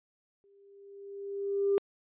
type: tone with exponential growth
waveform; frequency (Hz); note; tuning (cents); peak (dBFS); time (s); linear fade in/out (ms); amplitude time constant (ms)
sine; 398.7; G4; +29; -21; 0.44-1.78; 0; 290
effects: tanh soft clip ceiling -18 dBFS + resampled to 8000 Hz